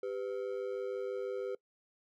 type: ring-modulated tone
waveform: triangle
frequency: 447.7 Hz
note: A4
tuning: 30 cents sharp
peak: -30 dBFS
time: 0.03-1.55 s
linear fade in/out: 2 ms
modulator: 53 Hz
effects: noise-tail reverb RT60 0.1 s tail -23 dB re dry